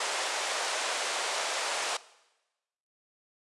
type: band-pass noise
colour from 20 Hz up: pink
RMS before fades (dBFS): -32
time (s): 0-1.97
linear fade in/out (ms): 5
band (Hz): 520 to 8900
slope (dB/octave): 24
effects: noise-tail reverb RT60 1.0 s tail -19 dB re dry + resampled to 24000 Hz